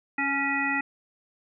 harmonic tone with a mistuned harmonic, 277.2 Hz, C#4, in tune, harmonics 1 / 3 / 5 / 7 / 9, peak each -31 / -32 / -33 / -27 / -31 dBFS, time 0.18-0.81 s, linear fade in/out 5 ms, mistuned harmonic 3, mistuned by +20 cents, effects none

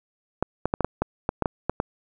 clicks, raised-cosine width 1 ms, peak -8 dBFS, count 11, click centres 0.426 / 0.656 / 0.739 / 0.807 / 0.846 / 1.02 / 1.291 / 1.423 / 1.458 / 1.696 / 1.801 s, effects none

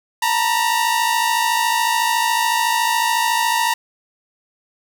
sawtooth tone pair together, 907 / 960.9 Hz, A#5 / B5, -48 / -48 cents, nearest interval minor second, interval 100 cents, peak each -15 dBFS, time 0.22-3.74 s, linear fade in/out 5 ms, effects 7-bit

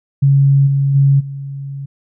sine tone with level steps, 138.59 Hz, C#3, in tune, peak -7 / -11 / -7 / -23 dBFS, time 0.22-1.86 s, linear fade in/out 10 ms, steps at 0.66 / 0.94 / 1.19 s, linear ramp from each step 20 ms, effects none

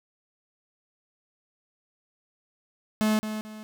45% pulse tone with echo, 215.4 Hz, A3, 37 cents flat, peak -21 dBFS, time 3.01-3.19 s, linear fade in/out 0 ms, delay 220 ms, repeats 2, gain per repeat -9 dB, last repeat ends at 3.63 s, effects none

